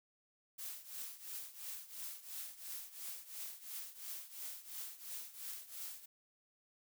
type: noise with tremolo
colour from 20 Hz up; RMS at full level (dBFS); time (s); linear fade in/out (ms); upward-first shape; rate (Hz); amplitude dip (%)
blue; -44; 0.58-6.06; 10; triangle; 2.9; 85
effects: none